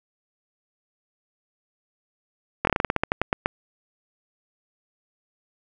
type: slowing click train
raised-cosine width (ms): 0.5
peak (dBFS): -5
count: 14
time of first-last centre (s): 2.65-3.459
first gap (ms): 22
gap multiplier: 1.16
effects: none